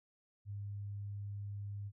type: tone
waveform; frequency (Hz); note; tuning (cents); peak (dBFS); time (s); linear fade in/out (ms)
sine; 101.4; G#2; -41; -40; 0.45-1.92; 50
effects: none